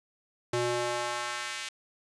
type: tone with high-pass filter sweep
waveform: square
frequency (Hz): 120.6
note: B2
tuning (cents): -41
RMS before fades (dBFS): -32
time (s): 0.53-1.69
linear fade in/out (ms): 5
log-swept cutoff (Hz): 260 to 2500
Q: 1.1
effects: resampled to 22050 Hz + 8-bit